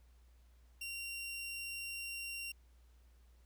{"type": "tone", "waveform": "sawtooth", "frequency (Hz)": 2759, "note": "F7", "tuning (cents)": -22, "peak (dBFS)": -38, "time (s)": [0.81, 2.52], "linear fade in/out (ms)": 5, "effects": ["added 60 Hz sine -61 dBFS peak until 3.45 s", "pink hiss -75 dBFS RMS until 3.45 s"]}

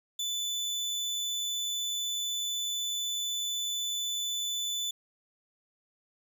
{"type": "tone", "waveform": "30% pulse", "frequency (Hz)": 3496, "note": "A7", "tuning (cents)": -12, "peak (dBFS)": -28, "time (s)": [0.19, 4.91], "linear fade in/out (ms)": 5, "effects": []}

